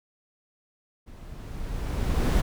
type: noise with level ramp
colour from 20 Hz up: brown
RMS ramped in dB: -45 to -19 dBFS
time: 1.06-2.42 s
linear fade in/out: 20 ms
effects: none